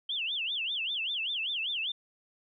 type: tone with vibrato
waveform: sine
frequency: 3059 Hz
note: G7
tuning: 43 cents flat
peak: -30 dBFS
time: 0.09-1.92 s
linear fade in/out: 5 ms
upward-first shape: sine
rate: 5.1 Hz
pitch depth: 280 cents each way
effects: none